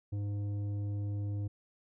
sine tone with tanh clipping, 102 Hz, G#2, 31 cents flat, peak -34 dBFS, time 0.12-1.48 s, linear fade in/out 10 ms, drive 9 dB, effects none

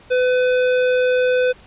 triangle tone with hard clipping, 503 Hz, B4, 32 cents sharp, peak -16 dBFS, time 0.1-1.53 s, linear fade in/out 20 ms, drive 18 dB, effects pink hiss -47 dBFS RMS until 1.66 s + resampled to 8000 Hz

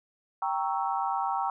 sine chord, G diminished seventh, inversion none, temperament equal, 784 / 932.3 / 1108.7 / 1318.5 Hz, G5 / Bb5 / Db6 / Fb6, 0 / 0 / 0 / 0 cents, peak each -30 / -31 / -34 / -35 dBFS, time 0.42-1.5 s, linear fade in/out 2 ms, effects none

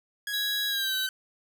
sawtooth tone with pitch glide, 1661.2 to 1532.2 Hz, G#6 to G6, 0 to -40 cents, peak -27 dBFS, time 0.27-1.09 s, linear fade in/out 2 ms, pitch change -140 cents, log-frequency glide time 0.68-0.95 s
square tone, 3900 Hz, B7, 23 cents flat, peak -29 dBFS, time 0.33-1.07 s, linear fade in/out 10 ms
effects none

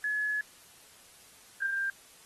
sine tone pair in turn, 1700 / 1588.7 Hz, G#6 / G6, +40 / +23 cents, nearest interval minor second, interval 117 cents, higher first, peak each -28 dBFS, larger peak neither, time 0.04-0.41 / 1.62-1.9 s, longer first, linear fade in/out 2 ms, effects white hiss -56 dBFS RMS until 2.25 s + AAC 32 kbps

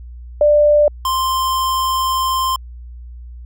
sine / square tone pair in turn, 592 / 1046.9 Hz, D5 / C6, +14 / +1 cents, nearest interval minor seventh, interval 987 cents, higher second, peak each -8 / -16 dBFS, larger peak first, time 0.41-0.88 / 1.05-2.56 s, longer second, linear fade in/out 2 ms, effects added 60 Hz sine -31 dBFS peak until 3.45 s

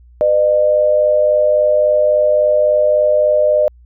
sine tone pair together, 502 / 605.6 Hz, B4 / D#5, +28 / -47 cents, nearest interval minor third, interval 325 cents, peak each -17 / -10 dBFS, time 0.21-3.68 s, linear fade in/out 0 ms, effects added 60 Hz sine -41 dBFS peak until 3.85 s

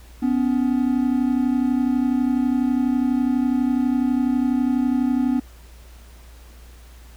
triangle tone pair together, 250 / 282.1 Hz, B3 / C#4, +21 / +30 cents, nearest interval major second, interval 209 cents, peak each -17 / -20 dBFS, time 0.22-5.4 s, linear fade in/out 10 ms, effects added 59 Hz sine -42 dBFS peak until 7.16 s + pink hiss -51 dBFS RMS until 7.16 s

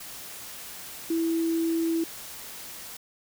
sine tone in noise, 329.6 Hz, E4, in tune, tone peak -23 dBFS, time 1.1-2.04 s, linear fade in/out 5 ms, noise white, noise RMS -41 dBFS, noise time 0-2.97 s, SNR +15 dB, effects none

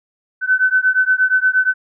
sine beating tone pair, 1511 / 1519.5 Hz, F#6 / F#6, +36 / +46 cents, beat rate 8.5 Hz, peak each -15 dBFS, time 0.41-1.74 s, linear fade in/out 50 ms, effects none

